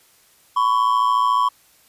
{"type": "ring-modulated tone", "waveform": "triangle", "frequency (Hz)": 1060, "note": "C6", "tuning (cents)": 22, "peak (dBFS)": -10, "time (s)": [0.56, 1.49], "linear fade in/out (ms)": 10, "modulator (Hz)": 57, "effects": ["white hiss -55 dBFS RMS until 1.88 s", "resampled to 32000 Hz"]}